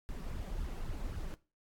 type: noise with flanger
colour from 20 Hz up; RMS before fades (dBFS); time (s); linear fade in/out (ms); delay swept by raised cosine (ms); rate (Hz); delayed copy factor
brown; -39; 0.09-1.34; 0; 0.6 to 5.3; 3.8; +0.8
effects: noise-tail reverb RT60 0.3 s tail -18 dB re dry + AAC 64 kbps